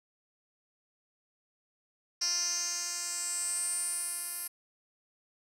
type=tone with band-pass filter sweep; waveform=10% pulse; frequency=349.2 Hz; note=F4; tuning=in tune; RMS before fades=-34 dBFS; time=2.21-4.48 s; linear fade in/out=10 ms; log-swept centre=5600 to 11000 Hz; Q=8.3; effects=none